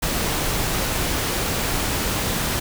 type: noise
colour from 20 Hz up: pink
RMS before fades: -23 dBFS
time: 0.02-2.6 s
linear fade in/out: 10 ms
effects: none